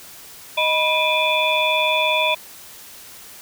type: tone cluster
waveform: sine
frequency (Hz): 624 / 979 / 2401 / 2547 / 3460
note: D#5 / B5 / D7 / D#7 / A7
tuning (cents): +5 / -15 / +38 / +40 / -30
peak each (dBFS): -22 / -22 / -22 / -26 / -22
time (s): 0.57-2.35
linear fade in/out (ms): 10
effects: white hiss -41 dBFS RMS until 3.41 s